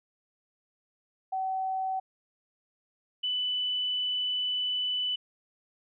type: tone pair in turn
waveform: sine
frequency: 760 / 2989 Hz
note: F#5 / F#7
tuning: +46 / +17 cents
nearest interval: 2 octaves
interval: 2371 cents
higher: second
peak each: -28 / -27 dBFS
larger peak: second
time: 1.32-2 / 3.23-5.16 s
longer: second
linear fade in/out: 10 ms
effects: none